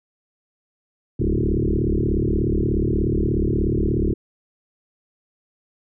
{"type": "tone with frequency modulation", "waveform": "sine", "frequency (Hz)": 130.81, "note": "C3", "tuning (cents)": 0, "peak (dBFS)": -17, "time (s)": [1.19, 4.14], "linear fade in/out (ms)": 10, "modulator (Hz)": 36.7, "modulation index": 7.1, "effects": []}